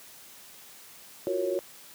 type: chord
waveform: sine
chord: Gb major seventh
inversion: third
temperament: equal with one note detuned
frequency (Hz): 346.6 / 370 / 466.2 / 554.4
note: F4 / Gb4 / Bb4 / Db5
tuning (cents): -13 / 0 / 0 / 0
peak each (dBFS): -34 / -30 / -35 / -30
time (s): 1.27-1.59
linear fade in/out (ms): 0
effects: white hiss -50 dBFS RMS until 1.94 s + high-pass 100 Hz 12 dB/octave